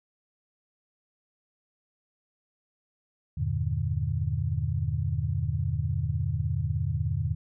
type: chord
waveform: sine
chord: E half-diminished seventh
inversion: none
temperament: just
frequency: 82.41 / 98.89 / 118.67 / 148.33 Hz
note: E2 / G2 / Bb2 / D3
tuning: 0 / +16 / +31 / +18 cents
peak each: -31 dBFS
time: 3.37-7.35 s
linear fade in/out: 10 ms
effects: none